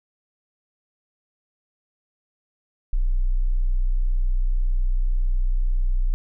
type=tone; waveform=sine; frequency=30.93 Hz; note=B0; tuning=3 cents sharp; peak=-17 dBFS; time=2.93-6.14 s; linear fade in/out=0 ms; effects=none